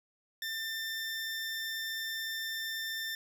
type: tone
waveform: 20% pulse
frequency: 1791 Hz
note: A6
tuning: 30 cents sharp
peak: -30 dBFS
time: 0.42-3.15 s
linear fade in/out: 2 ms
effects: none